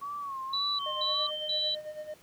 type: tone with vibrato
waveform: sine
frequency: 1108.7 Hz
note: C#6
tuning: in tune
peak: -34 dBFS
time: 0.01-1.31 s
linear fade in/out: 20 ms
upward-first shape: sine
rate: 1.8 Hz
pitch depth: 86 cents each way
type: tone bursts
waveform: sine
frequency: 3951 Hz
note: B7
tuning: in tune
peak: -28 dBFS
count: 3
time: 0.53-1.75 s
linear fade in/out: 5 ms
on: 260 ms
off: 220 ms
type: tone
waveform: sine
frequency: 3113 Hz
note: G7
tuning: 13 cents flat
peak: -34 dBFS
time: 0.78-1.77 s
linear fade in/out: 50 ms
type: tone with tremolo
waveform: triangle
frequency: 611 Hz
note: D#5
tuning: 32 cents flat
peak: -33 dBFS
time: 0.86-2.14 s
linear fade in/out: 2 ms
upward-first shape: sine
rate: 9 Hz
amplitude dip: 70%
effects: pink hiss -58 dBFS RMS until 2.22 s + high-pass 100 Hz 12 dB/octave